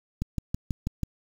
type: click train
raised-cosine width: 5 ms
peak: -15 dBFS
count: 6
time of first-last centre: 0.22-1.033 s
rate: 6.15 Hz
effects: 7-bit